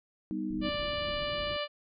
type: chord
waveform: sine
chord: G augmented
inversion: none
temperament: equal with one note detuned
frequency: 196.56 / 246.9 / 311.1 Hz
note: G3 / B3 / D#4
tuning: +5 / 0 / 0 cents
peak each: -36 / -38 / -34 dBFS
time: 0.31-0.69 s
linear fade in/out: 0 ms
type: low-pass noise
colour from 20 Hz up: pink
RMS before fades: -43 dBFS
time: 0.5-1.57 s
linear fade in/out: 5 ms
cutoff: 380 Hz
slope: 96 dB/octave
type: harmonic tone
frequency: 588 Hz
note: D5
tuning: 2 cents sharp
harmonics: 1 / 2 / 3 / 4 / 5 / 6 / 7 / 8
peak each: -34 / -39 / -42 / -42 / -38 / -45 / -45 / -48 dBFS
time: 0.61-1.68 s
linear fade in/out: 50 ms
effects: none